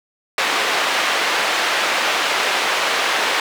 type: band-pass noise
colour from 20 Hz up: white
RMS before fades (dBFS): -19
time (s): 0.38-3.4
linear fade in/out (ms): 2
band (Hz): 480 to 2700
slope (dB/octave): 12
effects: none